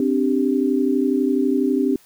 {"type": "chord", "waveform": "sine", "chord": "C suspended second", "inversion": "none", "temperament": "equal", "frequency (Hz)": [261.6, 293.7, 392], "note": ["C4", "D4", "G4"], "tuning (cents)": [0, 0, 0], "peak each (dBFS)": [-19, -21, -22], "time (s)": [0, 1.96], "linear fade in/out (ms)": 2, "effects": ["white hiss -53 dBFS RMS until 2.05 s"]}